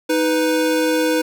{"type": "tone pair together", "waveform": "square", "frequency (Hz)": [313.8, 495.6], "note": ["D#4", "B4"], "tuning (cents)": [15, 6], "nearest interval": "minor sixth", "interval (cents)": 791, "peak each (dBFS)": -19, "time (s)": [0.09, 1.22], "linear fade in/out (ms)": 10, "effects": []}